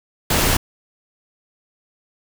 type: noise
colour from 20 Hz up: pink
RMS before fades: -17 dBFS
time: 0.3-0.57 s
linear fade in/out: 5 ms
effects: none